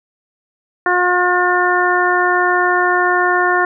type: harmonic tone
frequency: 358.6 Hz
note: F4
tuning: 46 cents sharp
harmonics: 1 / 2 / 3 / 4 / 5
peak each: -18 / -18 / -18 / -18 / -18 dBFS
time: 0.86-3.65 s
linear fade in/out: 2 ms
effects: none